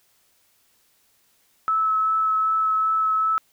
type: tone with vibrato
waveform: sine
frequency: 1300 Hz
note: E6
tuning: 24 cents flat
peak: -18 dBFS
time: 1.68-3.38 s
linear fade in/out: 0 ms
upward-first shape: sine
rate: 2.6 Hz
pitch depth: 10 cents each way
effects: white hiss -63 dBFS RMS until 3.52 s